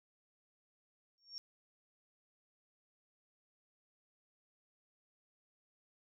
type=tone with exponential growth; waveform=sine; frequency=5520 Hz; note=F8; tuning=21 cents flat; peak=-39 dBFS; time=1.18-1.38 s; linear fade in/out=0 ms; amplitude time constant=42 ms; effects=none